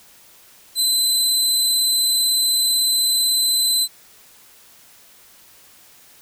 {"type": "tone", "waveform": "25% pulse", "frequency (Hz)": 4041, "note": "B7", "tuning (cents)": 39, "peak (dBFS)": -11, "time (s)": [0.75, 3.88], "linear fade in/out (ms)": 50, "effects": ["white hiss -49 dBFS RMS until 6.21 s"]}